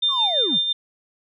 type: tone with tremolo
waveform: sine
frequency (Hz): 3600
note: A7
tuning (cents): +39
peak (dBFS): -16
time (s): 0.02-0.73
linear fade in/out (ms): 10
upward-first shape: sine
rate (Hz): 5.9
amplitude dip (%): 50
type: linear sweep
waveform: triangle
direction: down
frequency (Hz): 1180 to 123.47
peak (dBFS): -22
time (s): 0.08-0.59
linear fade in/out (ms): 50
effects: none